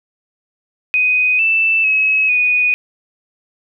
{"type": "tone with pitch steps", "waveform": "sine", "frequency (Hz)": [2499, 2650, 2566, 2477], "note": ["D#7", "E7", "E7", "D#7"], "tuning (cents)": [7, 9, -47, -8], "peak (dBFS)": -11, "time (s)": [0.94, 2.74], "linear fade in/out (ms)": 0, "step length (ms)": 450, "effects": []}